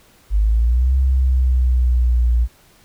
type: exponential two-way sweep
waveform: sine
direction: up then down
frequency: 49.74 to 66.2 to 58.7 Hz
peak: -12 dBFS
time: 0.3-2.48 s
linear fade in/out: 50 ms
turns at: 0.95 s
effects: pink hiss -52 dBFS RMS until 2.84 s